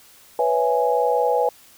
sine chord, C# minor seventh, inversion third, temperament equal, 493.9 / 554.4 / 659.3 / 830.6 Hz, B4 / C#5 / E5 / G#5, 0 / 0 / 0 / 0 cents, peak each -20 / -25 / -25 / -21 dBFS, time 0.39-1.49 s, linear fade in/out 2 ms, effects white hiss -50 dBFS RMS until 1.77 s

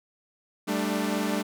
sawtooth chord, G suspended second, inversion none, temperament equal with one note detuned, 196 / 220 / 296.6 Hz, G3 / A3 / D4, 0 / 0 / +17 cents, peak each -26 dBFS, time 0.67-1.43 s, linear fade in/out 20 ms, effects none

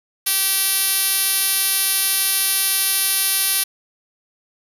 5% pulse tone with band-pass filter, 386.9 Hz, G4, 23 cents flat, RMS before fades -19 dBFS, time 0.26-3.64 s, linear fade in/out 10 ms, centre 11000 Hz, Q 1.4, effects none

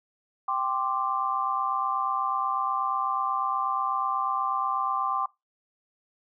sine chord, G suspended fourth, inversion none, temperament equal, 784 / 1046.5 / 1174.7 Hz, G5 / C6 / D6, 0 / 0 / 0 cents, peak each -31 / -29 / -28 dBFS, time 0.48-5.26 s, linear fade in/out 5 ms, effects noise-tail reverb RT60 0.2 s tail -21 dB re dry

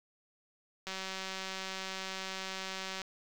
click train, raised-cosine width 0.2 ms, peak -22 dBFS, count 409, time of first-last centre 0.87-3.017 s, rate 190 Hz, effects 8-bit

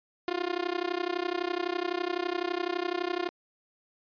sawtooth tone with amplitude modulation, 353.4 Hz, F4, 21 cents sharp, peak -21 dBFS, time 0.28-3.29 s, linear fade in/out 0 ms, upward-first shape sine, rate 31.9 Hz, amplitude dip 95%, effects resampled to 11025 Hz

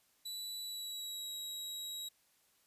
sawtooth tone with pitch glide, 3951 to 3847 Hz, B7 to B7, 0 to -46 cents, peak -38 dBFS, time 0.25-2.09 s, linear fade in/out 10 ms, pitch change -46 cents, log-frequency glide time 0.61-1.33 s, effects white hiss -72 dBFS RMS until 2.66 s + resampled to 32000 Hz

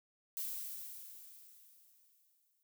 violet noise with exponential decay, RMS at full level -39 dBFS, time 0.37-2.63 s, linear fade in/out 0 ms, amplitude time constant 490 ms, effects none

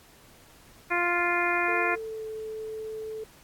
harmonic tone, 349.2 Hz, F4, in tune, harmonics 1 / 2 / 3 / 4 / 5 / 6 / 7, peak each -31 / -31 / -31 / -31 / -31 / -31 / -31 dBFS, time 0.9-1.96 s, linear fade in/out 20 ms
sine tone with pitch glide, 446.9 to 437.2 Hz, A4 to A4, +27 to -11 cents, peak -33 dBFS, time 1.68-3.24 s, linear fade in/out 5 ms, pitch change -38 cents, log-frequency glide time 1.92-2.26 s
effects pink hiss -55 dBFS RMS until 3.43 s + AAC 64 kbps

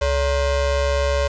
square ring-modulated tone, 250 Hz, B3, 21 cents sharp, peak -15 dBFS, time 0.01-1.28 s, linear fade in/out 10 ms, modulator 318 Hz, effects resampled to 16000 Hz + 7-bit

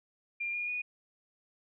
sine tone with pitch steps, 2395 / 2428 / 2462 Hz, D7 / D#7 / D#7, +33 / -43 / -19 cents, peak -32 dBFS, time 0.4-0.82 s, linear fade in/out 10 ms, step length 140 ms, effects none

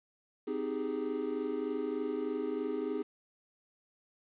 triangle chord, Ab major seventh, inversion first, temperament equal with one note detuned, 258.8 / 311.1 / 392 / 415.3 Hz, C4 / Eb4 / G4 / Ab4, -19 / 0 / 0 / 0 cents, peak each -37 / -36 / -38 / -34 dBFS, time 0.47-3.03 s, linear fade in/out 10 ms, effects resampled to 8000 Hz + 10-bit

